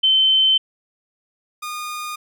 sine / sawtooth tone pair in turn, 3080 / 1222.3 Hz, G7 / D#6, -31 / -31 cents, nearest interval octave + major third, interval 1600 cents, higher first, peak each -12 / -23 dBFS, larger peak first, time 0.03-0.58 / 1.62-2.16 s, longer first, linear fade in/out 10 ms, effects none

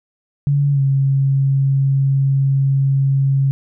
sine tone with pitch glide, 142.3 to 136.58 Hz, C#3 to C#3, +46 to -25 cents, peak -12 dBFS, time 0.47-3.51 s, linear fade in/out 0 ms, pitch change -71 cents, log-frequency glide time 0.72-0.81 s, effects none

